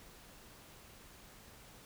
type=silence; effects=pink hiss -57 dBFS RMS until 1.85 s